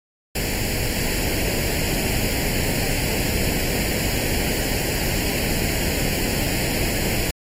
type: noise with comb filter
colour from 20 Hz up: pink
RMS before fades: -23 dBFS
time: 0.35-7.31 s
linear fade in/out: 5 ms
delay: 0.41 ms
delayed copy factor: +0.8
effects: AAC 48 kbps